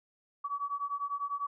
sine beating tone pair, 1133 / 1143 Hz, C#6 / D6, +37 / -47 cents, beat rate 10 Hz, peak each -36 / -35 dBFS, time 0.44-1.47 s, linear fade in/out 10 ms, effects none

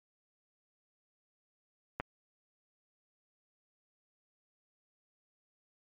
clicks, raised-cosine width 0.5 ms, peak -18 / -30 dBFS, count 2, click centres 2 / 2.007 s, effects MP3 64 kbps

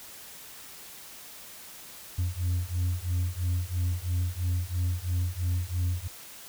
sine beating tone pair, 87.31 / 90.31 Hz, F2 / F#2, 0 / -41 cents, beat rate 3 Hz, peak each -27 dBFS, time 2.18-6.08 s, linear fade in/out 10 ms, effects tanh soft clip ceiling -23 dBFS + white hiss -46 dBFS RMS until 6.48 s

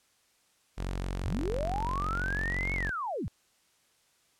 sawtooth tone, 45.94 Hz, F#1, 12 cents flat, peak -28 dBFS, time 0.77-2.91 s, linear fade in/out 20 ms
sine linear two-way sweep, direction up then down, 49 to 2230 to 49 Hz, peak -31 dBFS, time 1.24-3.28 s, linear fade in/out 0 ms, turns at 2.74 s
effects white hiss -68 dBFS RMS until 4.39 s + low-pass 10000 Hz 12 dB/octave

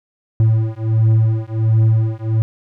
triangle beating tone pair, 110.3 / 111.7 Hz, A2 / A2, +5 / +27 cents, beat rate 1.4 Hz, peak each -13 dBFS, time 0.4-2.42 s, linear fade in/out 0 ms, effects none

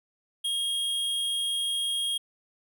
square tone, 3257 Hz, G#7, 34 cents flat, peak -27 dBFS, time 0.44-2.18 s, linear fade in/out 10 ms, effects none

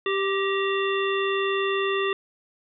harmonic tone with a mistuned harmonic, 392 Hz, G4, in tune, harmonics 1 / 3 / 5 / 7 / 9, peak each -24 / -29 / -31 / -32 / -34 dBFS, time 0.06-2.13 s, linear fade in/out 2 ms, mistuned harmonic 5, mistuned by -49 cents, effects none

